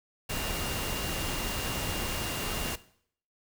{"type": "tone in noise", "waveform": "sine", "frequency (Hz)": 2802, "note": "F7", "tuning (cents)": 5, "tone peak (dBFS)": -40, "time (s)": [0.29, 2.76], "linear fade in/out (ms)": 10, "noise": "pink", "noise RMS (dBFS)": -33, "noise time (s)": [0.29, 2.76], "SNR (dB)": -10, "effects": ["noise-tail reverb RT60 0.6 s tail -17 dB re dry"]}